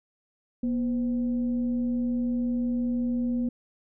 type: tone with frequency modulation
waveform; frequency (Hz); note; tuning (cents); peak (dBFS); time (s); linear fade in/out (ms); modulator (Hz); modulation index
sine; 241.2; B3; -41; -24; 0.63-3.49; 5; 274; 0.29
effects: none